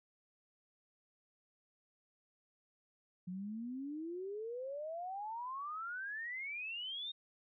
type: exponential sweep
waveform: sine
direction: up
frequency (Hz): 176.3 to 3729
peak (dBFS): -40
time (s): 3.27-7.12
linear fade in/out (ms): 10
effects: none